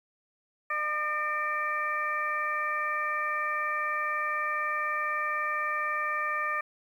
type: harmonic tone with a mistuned harmonic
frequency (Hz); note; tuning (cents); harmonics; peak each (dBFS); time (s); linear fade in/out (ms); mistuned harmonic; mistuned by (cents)
604; D5; +48; 1 / 2 / 3 / 4; -40 / -30 / -32 / -36; 0.7-6.61; 5; 4; -60
effects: 10-bit